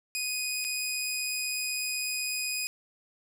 15% pulse tone with dropouts, 2492 Hz, D#7, 2 cents sharp, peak -23 dBFS, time 0.15-2.67 s, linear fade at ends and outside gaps 0 ms, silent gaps 0.643-0.648 s, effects none

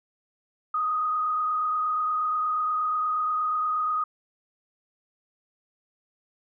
sine tone with frequency modulation, 1244.5 Hz, D#6, in tune, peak -23 dBFS, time 0.74-4.04 s, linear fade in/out 5 ms, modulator 28.4 Hz, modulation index 0.84, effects none

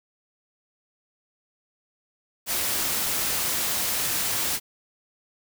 white noise, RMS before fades -26 dBFS, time 2.46-4.6 s, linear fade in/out 50 ms, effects none

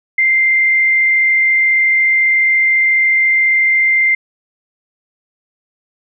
sine tone with frequency modulation, 2092 Hz, C7, 1 cent flat, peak -9 dBFS, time 0.18-4.15 s, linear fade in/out 5 ms, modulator 38.3 Hz, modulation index 0.47, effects none

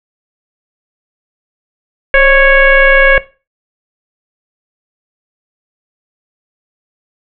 sine tone with frequency modulation, 1098 Hz, C#6, 17 cents flat, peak -3 dBFS, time 2.14-3.18 s, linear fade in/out 2 ms, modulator 559 Hz, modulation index 2.1, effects noise-tail reverb RT60 0.3 s tail -18 dB re dry

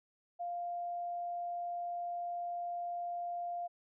sine tone, 698.5 Hz, F5, in tune, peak -36 dBFS, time 0.39-3.68 s, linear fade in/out 20 ms, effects none

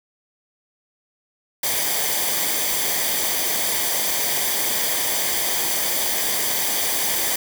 white noise with comb filter, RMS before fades -22 dBFS, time 1.63-7.36 s, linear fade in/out 5 ms, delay 0.74 ms, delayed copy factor -0.6, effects none

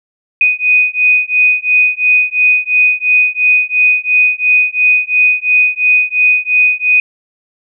sine beating tone pair, 2489 / 2491.9 Hz, D#7 / D#7, 0 / +2 cents, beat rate 2.9 Hz, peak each -11 dBFS, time 0.41-7 s, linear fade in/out 2 ms, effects none

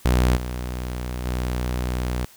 sawtooth tone with level steps, 61.74 Hz, B1, in tune, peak -12 / -23 / -19 dBFS, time 0.05-2.25 s, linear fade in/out 5 ms, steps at 0.36 / 1.25 s, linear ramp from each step 10 ms, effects white hiss -50 dBFS RMS until 2.36 s

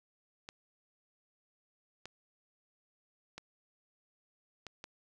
clicks, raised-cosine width 0.2 ms, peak -27 dBFS, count 5, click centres 0.489 / 2.056 / 3.38 / 4.667 / 4.841 s, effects none

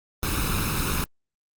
pink noise with comb filter, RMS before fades -25 dBFS, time 0.23-1.04 s, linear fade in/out 0 ms, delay 0.77 ms, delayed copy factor +0.7, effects Opus 32 kbps

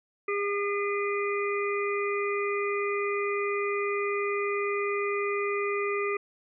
harmonic tone, 405.4 Hz, G#4, 42 cents flat, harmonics 1 / 3 / 5 / 6, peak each -28 / -33 / -35 / -36 dBFS, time 0.28-6.17 s, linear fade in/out 5 ms, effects none

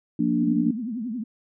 sine chord, Bb major, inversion second, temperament equal, 174.61 / 233.1 / 293.7 Hz, F3 / Bb3 / D4, 0 / 0 / 0 cents, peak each -27 / -23 / -23 dBFS, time 0.19-0.71 s, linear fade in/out 5 ms
sine tone with vibrato, 233.1 Hz, A#3, in tune, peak -27 dBFS, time 0.41-1.24 s, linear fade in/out 10 ms, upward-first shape triangle, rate 11 Hz, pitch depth 230 cents each way
effects none

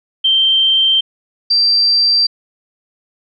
sine tone pair in turn, 3136 / 4699 Hz, G7 / D8, 0 / 0 cents, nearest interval perfect fifth, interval 700 cents, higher second, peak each -9 dBFS, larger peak neither, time 0.24-1.01 / 1.5-2.27 s, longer neither, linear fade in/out 10 ms, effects none

